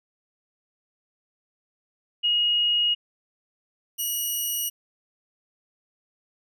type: tone pair in turn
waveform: sine / 5% pulse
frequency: 2880 / 2905 Hz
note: F#7 / F#7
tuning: -47 / -32 cents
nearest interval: unison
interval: 15 cents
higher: second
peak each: -19 / -17 dBFS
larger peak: second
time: 2.23-2.95 / 3.98-4.7 s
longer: neither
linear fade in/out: 20 ms
effects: none